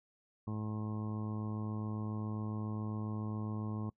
harmonic tone, 107.3 Hz, A2, 43 cents flat, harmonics 1 / 2 / 3 / 4 / 5 / 6 / 7 / 8 / 9 / 10, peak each -38 / -40 / -47 / -52 / -57 / -59 / -58 / -58 / -57 / -52 dBFS, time 0.47-3.9 s, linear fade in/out 5 ms, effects noise-tail reverb RT60 0.1 s tail -24 dB re dry

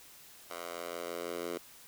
10% pulse tone with high-pass filter sweep, 86 Hz, F2, 26 cents flat, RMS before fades -40 dBFS, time 0.5-1.58 s, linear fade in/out 5 ms, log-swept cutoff 750 to 370 Hz, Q 1.6, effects white hiss -55 dBFS RMS until 1.87 s

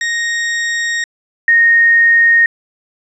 40% pulse / sine tone pair in turn, 1864.7 / 1855 Hz, A#6 / A#6, 0 / -9 cents, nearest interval unison, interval 9 cents, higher first, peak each -14 / -6 dBFS, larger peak second, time 0.01-1.04 / 1.48-2.46 s, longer first, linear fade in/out 2 ms, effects resampled to 22050 Hz + 8-bit

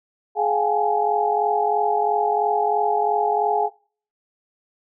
sine tone cluster, 421 / 708 / 809 / 852 Hz, G#4 / F5 / G#5 / G#5, +24 / +23 / -46 / +44 cents, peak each -23 dBFS, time 0.35-3.7 s, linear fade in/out 50 ms, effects noise-tail reverb RT60 0.5 s tail -26 dB re dry

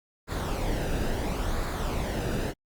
brown noise with flanger, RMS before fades -29 dBFS, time 0.27-2.54 s, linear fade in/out 50 ms, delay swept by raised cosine 0.34 to 0.94 ms, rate 0.73 Hz, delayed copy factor -0.5, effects Opus 48 kbps

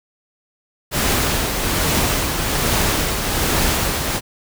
pink noise with tremolo, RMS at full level -17 dBFS, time 0.91-4.21 s, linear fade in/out 50 ms, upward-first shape triangle, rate 1.2 Hz, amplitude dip 45%, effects none

